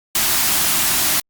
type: band-stop noise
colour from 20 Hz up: white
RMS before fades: -17 dBFS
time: 0.15-1.2 s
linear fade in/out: 2 ms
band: 400 to 590 Hz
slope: 96 dB/octave
effects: Opus 48 kbps